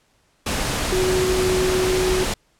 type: tone in noise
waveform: sine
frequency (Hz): 370.5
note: F#4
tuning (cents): +2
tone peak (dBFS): -18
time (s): 0.92-2.24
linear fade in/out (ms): 5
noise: pink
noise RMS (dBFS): -23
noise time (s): 0.46-2.34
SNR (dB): +2
effects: pink hiss -62 dBFS RMS until 2.59 s + low-pass 10000 Hz 12 dB/octave